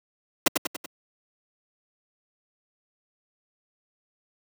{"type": "noise with echo", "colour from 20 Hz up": "pink", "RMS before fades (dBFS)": -17, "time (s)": [0.46, 0.48], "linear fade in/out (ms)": 5, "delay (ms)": 95, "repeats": 4, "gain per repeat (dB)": -5, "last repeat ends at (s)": 0.86, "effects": ["high-pass 200 Hz 12 dB/octave"]}